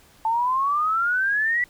sine exponential sweep, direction up, 879 to 1975.5 Hz, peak -19 dBFS, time 0.25-1.64 s, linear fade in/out 2 ms, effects pink hiss -54 dBFS RMS until 1.69 s

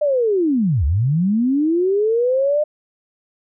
sine linear two-way sweep, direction down then up, 610 to 65.41 to 610 Hz, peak -14 dBFS, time 0.01-2.64 s, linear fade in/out 10 ms, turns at 0.85 s, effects none

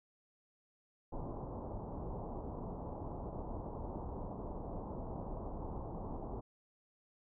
pink low-pass noise, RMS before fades -43 dBFS, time 1.12-6.41 s, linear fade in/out 10 ms, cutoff 1000 Hz, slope 48 dB/octave, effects none

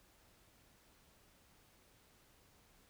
silence, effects pink hiss -68 dBFS RMS until 2.89 s

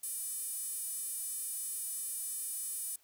sawtooth tone with high-pass filter, 601 Hz, D5, 40 cents sharp, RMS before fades -39 dBFS, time 0.03-2.96 s, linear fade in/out 5 ms, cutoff 9900 Hz, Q 4, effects white hiss -68 dBFS RMS until 3.03 s

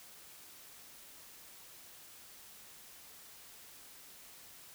silence, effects white hiss -55 dBFS RMS until 4.74 s

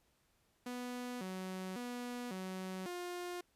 sawtooth tone with pitch steps, 246.7 / 186.8 / 244.4 / 187.2 / 354.4 Hz, B3 / F#3 / B3 / F#3 / F4, -2 / +17 / -18 / +20 / +25 cents, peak -37 dBFS, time 0.66-3.41 s, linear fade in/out 5 ms, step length 550 ms, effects pink hiss -75 dBFS RMS until 3.55 s + resampled to 32000 Hz

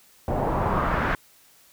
pink noise with low-pass filter sweep, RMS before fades -24 dBFS, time 0.28-1.15 s, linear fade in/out 2 ms, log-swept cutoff 670 to 1700 Hz, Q 2.2, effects white hiss -56 dBFS RMS until 1.72 s

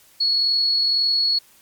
sine tone with amplitude modulation, 4362 Hz, C#8, 29 cents flat, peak -15 dBFS, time 0.2-1.39 s, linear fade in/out 10 ms, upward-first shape sine, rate 41.9 Hz, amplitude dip 25%, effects white hiss -53 dBFS RMS until 1.61 s + MP3 96 kbps

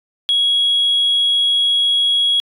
sine tone, 3322 Hz, G#7, in tune, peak -11 dBFS, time 0.29-2.4 s, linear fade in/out 0 ms, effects tanh soft clip ceiling -9 dBFS

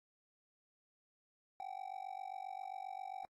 triangle tone with amplitude modulation, 767 Hz, G5, 38 cents flat, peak -37 dBFS, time 1.6-3.25 s, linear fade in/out 0 ms, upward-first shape sine, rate 47.5 Hz, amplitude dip 100%, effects AAC 64 kbps

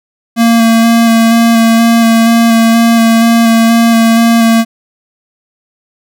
square tone with vibrato, 229.2 Hz, A#3, 29 cents flat, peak -5 dBFS, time 0.36-4.65 s, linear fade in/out 50 ms, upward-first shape square, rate 2.1 Hz, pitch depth 13 cents each way, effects none

